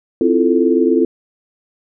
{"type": "chord", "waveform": "sine", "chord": "F major seventh", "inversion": "second", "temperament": "equal", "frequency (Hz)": [261.6, 329.6, 349.2, 440], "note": ["C4", "E4", "F4", "A4"], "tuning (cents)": [0, 0, 0, 0], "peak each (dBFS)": -16, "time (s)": [0.21, 1.05], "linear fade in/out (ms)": 2, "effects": []}